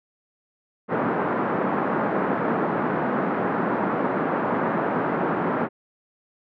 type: band-pass noise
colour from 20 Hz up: pink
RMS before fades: -24 dBFS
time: 0.88-5.69 s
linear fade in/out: 50 ms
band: 180 to 1500 Hz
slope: 24 dB/octave
effects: none